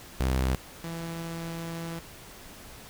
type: tone pair in turn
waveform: sawtooth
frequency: 64.9 / 166.49 Hz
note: C2 / E3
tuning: -13 / +18 cents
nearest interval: octave + major third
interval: 1631 cents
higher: second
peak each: -20 / -30 dBFS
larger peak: first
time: 0.2-0.55 / 0.84-1.99 s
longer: second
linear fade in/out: 0 ms
effects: pink hiss -47 dBFS RMS until 2.89 s